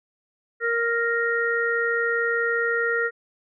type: harmonic tone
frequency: 466.2 Hz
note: A#4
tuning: in tune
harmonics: 1 / 3 / 4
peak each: -25 / -25 / -25 dBFS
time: 0.6-3.11 s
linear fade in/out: 50 ms
effects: none